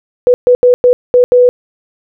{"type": "tone bursts at uneven times", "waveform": "sine", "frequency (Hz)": 493.9, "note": "B4", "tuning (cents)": 0, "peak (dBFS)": -3, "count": 6, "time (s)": [[0.27, 0.34], [0.47, 0.55], [0.63, 0.74], [0.84, 0.93], [1.14, 1.24], [1.32, 1.49]], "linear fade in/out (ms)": 0, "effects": []}